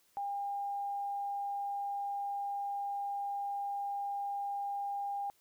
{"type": "tone", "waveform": "sine", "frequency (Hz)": 804, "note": "G5", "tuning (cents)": 44, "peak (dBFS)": -34, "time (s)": [0.17, 5.3], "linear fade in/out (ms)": 0, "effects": ["white hiss -70 dBFS RMS until 5.4 s"]}